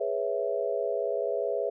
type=chord; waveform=sine; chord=C# minor seventh; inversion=second; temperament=equal; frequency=415.3 / 493.9 / 554.4 / 659.3 Hz; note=G#4 / B4 / C#5 / E5; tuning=0 / 0 / 0 / 0 cents; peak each=-32 dBFS; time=0-1.7 s; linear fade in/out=10 ms; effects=none